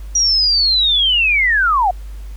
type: linear sweep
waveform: sine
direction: down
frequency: 5800 to 690 Hz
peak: -11 dBFS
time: 0.15-1.91 s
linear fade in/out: 5 ms
effects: added 50 Hz sine -27 dBFS peak until 2.36 s + pink hiss -48 dBFS RMS until 2.36 s